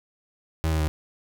35% pulse tone with pitch steps, 80.1 / 78.72 / 77.37 Hz, E2 / D#2 / D#2, -49 / +21 / -9 cents, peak -20 dBFS, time 0.64-0.88 s, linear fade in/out 0 ms, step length 80 ms, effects none

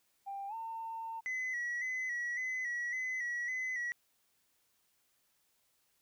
sine tone with pitch glide, 792 to 904.5 Hz, G5 to A5, +18 to +48 cents, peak -38 dBFS, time 0.26-1.21 s, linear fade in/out 20 ms, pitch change +230 cents, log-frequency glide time 0.48-0.54 s
sine tone with vibrato, 1975.5 Hz, B6, in tune, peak -32 dBFS, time 1.26-3.92 s, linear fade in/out 0 ms, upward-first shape square, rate 1.8 Hz, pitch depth 44 cents each way
effects tanh soft clip ceiling -33 dBFS + white hiss -75 dBFS RMS until 6.01 s

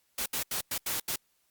white noise bursts at uneven times, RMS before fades -32 dBFS, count 6, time 0.18-0.26 / 0.33-0.43 / 0.51-0.61 / 0.71-0.78 / 0.86-1 / 1.08-1.16 s, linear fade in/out 5 ms, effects white hiss -72 dBFS RMS until 1.5 s + Opus 48 kbps

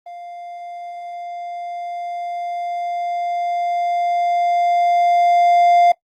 triangle tone with level ramp, 698.5 Hz, F5, in tune, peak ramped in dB -30 to -7 dBFS, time 0.06-5.92 s, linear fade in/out 5 ms, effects noise-tail reverb RT60 0.1 s tail -20 dB re dry + Opus 24 kbps

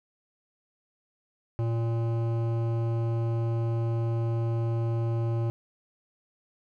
sine tone with hard clipping, 115.4 Hz, A#2, 17 cents flat, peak -27 dBFS, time 1.59-5.5 s, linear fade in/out 0 ms, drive 14 dB, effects none

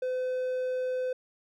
triangle tone, 509 Hz, C5, 48 cents flat, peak -26 dBFS, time 0.02-1.13 s, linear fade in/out 5 ms, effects none

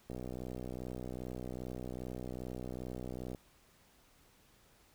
click train, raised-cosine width 2 ms, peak -29 dBFS, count 204, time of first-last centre 0.1-3.348 s, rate 62.5 Hz, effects pink hiss -66 dBFS RMS until 4.94 s

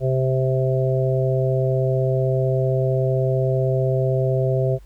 harmonic tone, 130.81 Hz, C3, in tune, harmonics 1 / 3 / 4 / 5, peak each -19 / -24 / -25 / -26 dBFS, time 0-4.79 s, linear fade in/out 50 ms, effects added 50 Hz sine -41 dBFS peak until 4.85 s + pink hiss -59 dBFS RMS until 4.85 s

